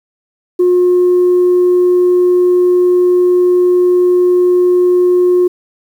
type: tone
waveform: sine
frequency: 358.9 Hz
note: F4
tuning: 47 cents sharp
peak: -5 dBFS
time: 0.59-5.48 s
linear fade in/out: 10 ms
effects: tanh soft clip ceiling -4 dBFS + 7-bit